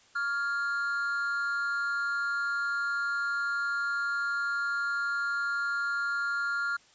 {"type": "tone with amplitude modulation", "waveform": "triangle", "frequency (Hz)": 1400, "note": "F6", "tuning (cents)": 4, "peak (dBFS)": -23, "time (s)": [0.15, 6.77], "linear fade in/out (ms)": 10, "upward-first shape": "sine", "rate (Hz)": 268, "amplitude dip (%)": 65, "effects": ["white hiss -60 dBFS RMS until 6.94 s", "resampled to 16000 Hz"]}